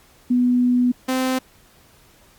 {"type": "tone pair in turn", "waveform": ["sine", "sawtooth"], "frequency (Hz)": [246.9, 258.9], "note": ["B3", "C4"], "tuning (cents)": [0, -18], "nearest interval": "minor second", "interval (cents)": 82, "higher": "second", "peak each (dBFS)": [-14, -15], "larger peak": "first", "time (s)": [[0.3, 0.92], [1.08, 1.39]], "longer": "first", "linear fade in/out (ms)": 10, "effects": ["pink hiss -53 dBFS RMS until 2.38 s", "Opus 48 kbps"]}